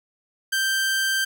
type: tone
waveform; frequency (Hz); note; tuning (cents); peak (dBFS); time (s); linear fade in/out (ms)
sawtooth; 1568; G6; 0; -17; 0.52-1.25; 10
effects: none

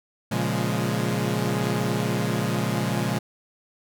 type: chord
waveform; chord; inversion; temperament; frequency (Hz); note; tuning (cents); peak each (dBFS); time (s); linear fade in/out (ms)
sawtooth; Bb minor seventh; none; equal with one note detuned; 117.96 / 138.59 / 174.61 / 207.7; Bb2 / Db3 / F3 / Ab3; +21 / 0 / 0 / 0; -24 / -25 / -25 / -24; 0.31-3.19; 10
effects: none

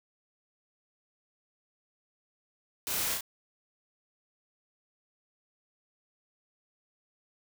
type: noise with echo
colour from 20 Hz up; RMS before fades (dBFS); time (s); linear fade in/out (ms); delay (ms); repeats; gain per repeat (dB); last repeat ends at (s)
white; -34; 2.87-3.14; 0; 34; 2; -2; 3.208
effects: none

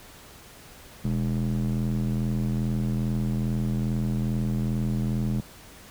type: tone with band-pass filter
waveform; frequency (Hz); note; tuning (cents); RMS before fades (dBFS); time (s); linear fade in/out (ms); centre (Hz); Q
square; 41.2; E1; 0; -26; 1.04-5.41; 10; 170; 3.1
effects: pink hiss -48 dBFS RMS until 5.9 s

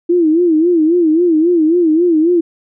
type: tone with vibrato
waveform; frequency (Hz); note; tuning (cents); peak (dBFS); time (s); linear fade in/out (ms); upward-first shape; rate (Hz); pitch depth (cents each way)
sine; 331.4; E4; +9; -8; 0.09-2.41; 10; sine; 3.7; 130
effects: none

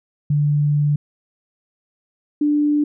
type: tone pair in turn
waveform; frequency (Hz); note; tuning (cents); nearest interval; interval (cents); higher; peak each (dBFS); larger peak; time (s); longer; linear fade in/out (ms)
sine; 146.83 / 295.2; D3 / D4; 0 / +9; octave; 1209; second; -14; neither; 0.3-0.96 / 2.41-2.84; first; 5
effects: none

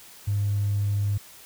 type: tone with tanh clipping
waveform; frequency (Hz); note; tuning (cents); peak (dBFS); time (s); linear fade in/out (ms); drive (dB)
triangle; 101.8; G#2; -34; -21; 0.27-1.18; 10; 1
effects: white hiss -48 dBFS RMS until 1.45 s

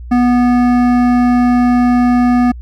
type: tone with hard clipping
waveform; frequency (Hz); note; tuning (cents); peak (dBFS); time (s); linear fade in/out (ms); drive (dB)
sine; 245; B3; -14; -10; 0.11-2.52; 10; 13
effects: added 60 Hz sine -26 dBFS peak until 2.61 s

